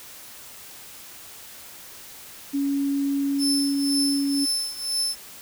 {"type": "tone", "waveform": "sine", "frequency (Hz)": 279.4, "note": "C#4", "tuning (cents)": 14, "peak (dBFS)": -21, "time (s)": [2.53, 4.46], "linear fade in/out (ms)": 20}
{"type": "tone with tremolo", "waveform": "30% pulse", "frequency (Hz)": 5274, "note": "E8", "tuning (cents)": 0, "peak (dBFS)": -17, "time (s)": [3.38, 5.16], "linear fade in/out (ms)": 50, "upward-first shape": "triangle", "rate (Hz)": 2, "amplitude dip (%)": 85}
{"effects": ["white hiss -43 dBFS RMS until 5.41 s"]}